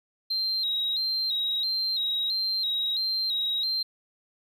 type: tone with vibrato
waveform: triangle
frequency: 3981 Hz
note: B7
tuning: 13 cents sharp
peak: -22 dBFS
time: 0.3-3.83 s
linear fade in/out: 10 ms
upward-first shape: square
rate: 1.5 Hz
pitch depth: 72 cents each way
effects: tanh soft clip ceiling -22 dBFS